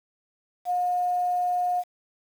sine tone with quantisation, 717 Hz, F5, 45 cents sharp, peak -22 dBFS, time 0.65-1.84 s, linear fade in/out 50 ms, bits 8, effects none

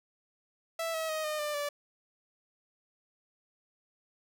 sawtooth tone with pitch steps, 659.3 / 642.8 / 626.6 / 610.9 / 595.6 / 580.6 Hz, E5 / E5 / D#5 / D#5 / D5 / D5, 0 / -44 / +12 / -32 / +24 / -20 cents, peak -28 dBFS, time 0.79-1.69 s, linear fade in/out 5 ms, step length 150 ms, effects none

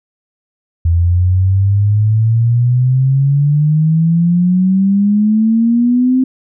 sine exponential sweep, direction up, 83 to 261.6 Hz, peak -8 dBFS, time 0.85-6.24 s, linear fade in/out 5 ms, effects none

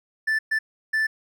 triangle tone bursts at uneven times, 1760 Hz, A6, in tune, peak -18 dBFS, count 3, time 0.27-0.39 / 0.51-0.59 / 0.93-1.07 s, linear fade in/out 10 ms, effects none

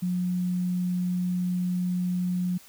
sine tone, 179.9 Hz, F#3, 48 cents flat, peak -24 dBFS, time 0.02-2.58 s, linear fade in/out 10 ms, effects white hiss -52 dBFS RMS until 2.68 s

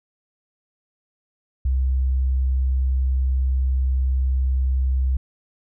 sine tone, 65.1 Hz, C2, 8 cents flat, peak -17 dBFS, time 1.65-5.17 s, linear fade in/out 5 ms, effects none

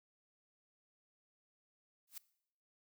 blue noise with exponential growth, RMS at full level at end -42 dBFS, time 2.07-2.18 s, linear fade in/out 5 ms, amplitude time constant 22 ms, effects noise-tail reverb RT60 0.7 s tail -20 dB re dry

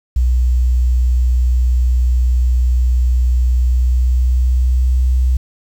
sine tone with pitch glide, 61.6 to 63 Hz, B1 to B1, -4 to +35 cents, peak -10 dBFS, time 0.16-5.37 s, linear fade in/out 5 ms, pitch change +39 cents, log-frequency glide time 3.47-5 s, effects 7-bit

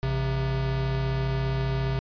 square tone pair together, 56 / 133.2 Hz, A1 / C3, +31 / +31 cents, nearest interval octave + minor third, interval 1500 cents, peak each -31 / -26 dBFS, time 0.03-1.99 s, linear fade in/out 0 ms, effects resampled to 11025 Hz

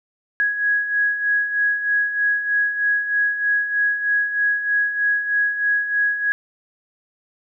sine beating tone pair, 1661.2 / 1664.4 Hz, G#6 / G#6, 0 / +3 cents, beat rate 3.2 Hz, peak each -25 / -18 dBFS, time 0.4-6.32 s, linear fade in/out 0 ms, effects none

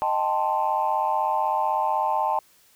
sine chord, A half-diminished seventh, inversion second, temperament equal, 622.3 / 784 / 880 / 1046.5 Hz, Eb5 / G5 / A5 / C6, 0 / 0 / 0 / 0 cents, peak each -29 / -26 / -23 / -28 dBFS, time 0.02-2.39 s, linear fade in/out 0 ms, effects tanh soft clip ceiling -12 dBFS + white hiss -58 dBFS RMS until 2.75 s

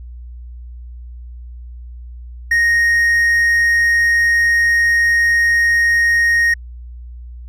triangle tone, 1864.7 Hz, A#6, in tune, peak -9 dBFS, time 2.51-6.54 s, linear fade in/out 5 ms, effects added 60 Hz sine -30 dBFS peak until 7.48 s

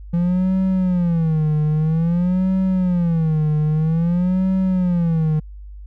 triangle tone with vibrato, 169.4 Hz, E3, 48 cents sharp, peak -13 dBFS, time 0.13-5.4 s, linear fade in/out 10 ms, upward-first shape sine, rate 0.51 Hz, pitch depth 190 cents each way, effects added 50 Hz sine -33 dBFS peak until 5.86 s

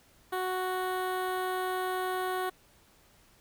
15% pulse tone with notch filter, 370 Hz, F#4, in tune, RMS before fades -32 dBFS, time 0.32-2.5 s, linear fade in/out 10 ms, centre 5800 Hz, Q 0.69, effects pink hiss -62 dBFS RMS until 3.4 s

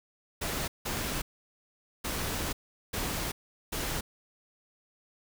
pink noise bursts at uneven times, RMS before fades -33 dBFS, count 5, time 0.41-0.68 / 0.85-1.22 / 2.04-2.53 / 2.93-3.32 / 3.72-4.01 s, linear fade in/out 10 ms, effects none

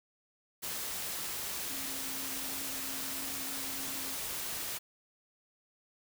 sine tone in noise, 269.2 Hz, C4, 49 cents sharp, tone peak -48 dBFS, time 1.69-4.15 s, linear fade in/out 20 ms, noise white, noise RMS -38 dBFS, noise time 0.62-4.79 s, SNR -13 dB, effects none

